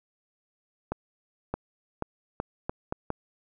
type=accelerating click train; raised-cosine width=1 ms; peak=-15 dBFS; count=7; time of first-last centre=0.92-3.104 s; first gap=620 ms; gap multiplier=0.78; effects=none